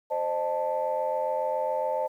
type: chord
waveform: sine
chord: A diminished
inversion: first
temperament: equal with one note detuned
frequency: 523.3 / 610.5 / 880 Hz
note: C5 / Eb5 / A5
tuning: 0 / -33 / 0 cents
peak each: -29 dBFS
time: 0.1-2.08 s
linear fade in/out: 20 ms
effects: tanh soft clip ceiling -17 dBFS + 10-bit